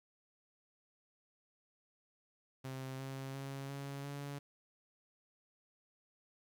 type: tone with pitch steps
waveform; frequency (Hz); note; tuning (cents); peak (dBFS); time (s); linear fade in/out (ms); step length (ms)
sawtooth; 132.1 / 134.49 / 136.92 / 139.39 / 141.91; C3 / C3 / C#3 / C#3 / C#3; +17 / +48 / -21 / +10 / +41; -38; 2.64-4.39; 10; 350
effects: 12-bit